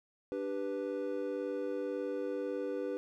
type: chord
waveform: triangle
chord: G major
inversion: second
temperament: equal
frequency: 293.7 / 392 / 493.9 Hz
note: D4 / G4 / B4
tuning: 0 / 0 / 0 cents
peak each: -38 / -37 / -35 dBFS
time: 0.32-2.97 s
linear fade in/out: 0 ms
effects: none